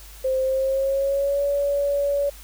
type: tone with pitch glide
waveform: sine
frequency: 523.3 to 567.4 Hz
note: C5 to C#5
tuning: 0 to +40 cents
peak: -19 dBFS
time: 0.24-2.3 s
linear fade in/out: 10 ms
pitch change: +140 cents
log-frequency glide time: 0.41-1.44 s
effects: added 50 Hz sine -42 dBFS peak until 2.43 s + white hiss -46 dBFS RMS until 2.43 s